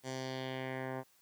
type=tone with low-pass filter sweep; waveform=10% pulse; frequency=130.81 Hz; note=C3; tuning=in tune; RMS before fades=-40 dBFS; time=0.03-1.04 s; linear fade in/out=50 ms; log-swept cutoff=7500 to 1200 Hz; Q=2; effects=white hiss -68 dBFS RMS until 1.21 s + high-pass 80 Hz 12 dB/octave